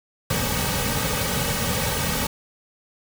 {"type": "noise with comb filter", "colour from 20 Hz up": "pink", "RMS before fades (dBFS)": -24, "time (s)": [0.3, 2.27], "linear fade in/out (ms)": 5, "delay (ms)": 2.9, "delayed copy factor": -0.9, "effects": []}